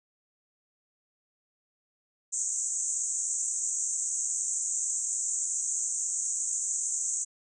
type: band-pass noise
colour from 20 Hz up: pink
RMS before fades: -31 dBFS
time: 2.32-7.25 s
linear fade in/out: 20 ms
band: 6400 to 8200 Hz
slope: 96 dB/octave
effects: none